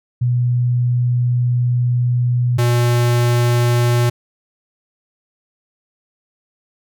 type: tone pair in turn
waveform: sine / square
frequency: 122.6 / 120.42 Hz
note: B2 / B2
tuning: -12 / -43 cents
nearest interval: unison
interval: 31 cents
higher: first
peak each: -13 dBFS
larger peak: neither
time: 0.21-2.58 / 2.58-4.1 s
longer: first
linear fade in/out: 10 ms
effects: none